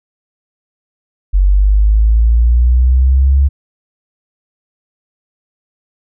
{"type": "linear sweep", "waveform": "sine", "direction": "up", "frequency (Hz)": [46.25, 69.7], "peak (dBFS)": -6, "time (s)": [1.33, 3.49], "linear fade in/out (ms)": 20, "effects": []}